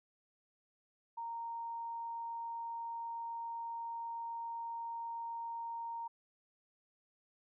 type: tone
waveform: sine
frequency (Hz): 927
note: A#5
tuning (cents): -10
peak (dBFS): -39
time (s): 1.17-6.08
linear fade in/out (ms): 10
effects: none